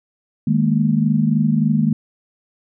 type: chord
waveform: sine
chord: D# suspended fourth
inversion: none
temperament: equal with one note detuned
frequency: 155.56 / 207.7 / 231.1 Hz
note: D#3 / G#3 / A#3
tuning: 0 / 0 / -15 cents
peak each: -18 dBFS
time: 0.47-1.93 s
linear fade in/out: 5 ms
effects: none